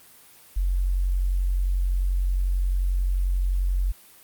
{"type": "tone", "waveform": "sine", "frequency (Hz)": 45.67, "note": "F#1", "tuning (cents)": -22, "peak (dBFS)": -20, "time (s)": [0.56, 3.92], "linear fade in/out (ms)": 10, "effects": ["white hiss -51 dBFS RMS until 4.23 s", "Opus 32 kbps"]}